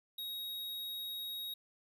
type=tone; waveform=square; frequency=3782 Hz; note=A#7; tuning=24 cents sharp; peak=-40 dBFS; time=0.18-1.54 s; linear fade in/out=5 ms; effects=none